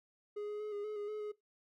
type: tone with pitch steps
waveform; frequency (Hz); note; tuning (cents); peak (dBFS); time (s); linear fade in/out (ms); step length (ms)
triangle; 415.7 / 418.2 / 424.4 / 409.7 / 425.7 / 412.7 / 425.9 / 420.1; G#4 / G#4 / G#4 / G#4 / G#4 / G#4 / G#4 / G#4; +2 / +12 / +38 / -24 / +43 / -11 / +44 / +20; -36; 0.36-1.32; 10; 120
effects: noise-tail reverb RT60 0.2 s tail -21 dB re dry